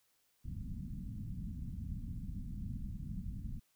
pink low-pass noise, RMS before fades -42 dBFS, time 0.44-3.6 s, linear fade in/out 20 ms, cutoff 240 Hz, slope 48 dB/octave, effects white hiss -75 dBFS RMS until 3.75 s

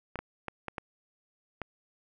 clicks, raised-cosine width 0.5 ms, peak -20 dBFS, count 6, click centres 0.157 / 0.19 / 0.483 / 0.683 / 0.782 / 1.617 s, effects none

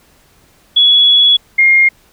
sine tone pair in turn, 3379 / 2129 Hz, G#7 / C7, +29 / +30 cents, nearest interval minor sixth, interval 799 cents, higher first, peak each -5 / -5 dBFS, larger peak neither, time 0.76-1.37 / 1.58-1.89 s, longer first, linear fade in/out 10 ms, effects pink hiss -50 dBFS RMS until 2.12 s

